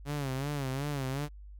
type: tone with vibrato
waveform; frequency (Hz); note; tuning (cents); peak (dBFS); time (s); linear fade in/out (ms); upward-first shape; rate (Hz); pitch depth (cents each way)
sawtooth; 138.59; C#3; 0; -28; 0.05-1.29; 50; sine; 2.7; 110
effects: added 50 Hz sine -45 dBFS peak until 1.59 s

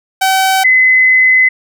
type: tone pair in turn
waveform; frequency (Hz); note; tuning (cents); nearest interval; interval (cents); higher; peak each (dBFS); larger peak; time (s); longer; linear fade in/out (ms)
sawtooth / sine; 764 / 2032; G5 / B6; -45 / +49; octave + perfect fourth; 1694; second; -5; neither; 0.21-0.64 / 0.64-1.49; second; 10
effects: none

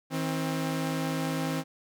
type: tone pair together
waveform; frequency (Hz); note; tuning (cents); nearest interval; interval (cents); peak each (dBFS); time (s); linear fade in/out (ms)
sawtooth; 160.1 / 265.1; D#3 / C4; +50 / +23; major sixth; 873; -27; 0.1-1.64; 50
effects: none

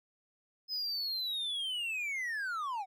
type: linear sweep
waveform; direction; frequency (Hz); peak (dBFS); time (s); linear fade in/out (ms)
triangle; down; 5110 to 731; -32; 0.68-2.86; 50
effects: none

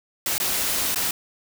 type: noise with dropouts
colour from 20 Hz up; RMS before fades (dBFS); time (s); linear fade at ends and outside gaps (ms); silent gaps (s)
white; -24; 0.26-1.11; 2; 0.381-0.4 / 0.946-0.958
effects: none

